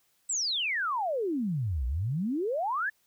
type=exponential two-way sweep; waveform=sine; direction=down then up; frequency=8190 to 58.2 to 1795 Hz; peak=-27 dBFS; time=0.29-2.9 s; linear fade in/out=10 ms; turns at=1.86 s; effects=white hiss -70 dBFS RMS until 3.06 s